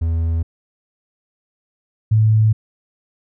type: tone pair in turn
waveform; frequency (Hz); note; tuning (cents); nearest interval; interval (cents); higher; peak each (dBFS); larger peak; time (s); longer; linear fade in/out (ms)
triangle / sine; 82.3 / 109.13; E2 / A2; -2 / -14; perfect fourth; 488; second; -14 / -10; second; 0.01-0.43 / 2.11-2.53; neither; 10
effects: none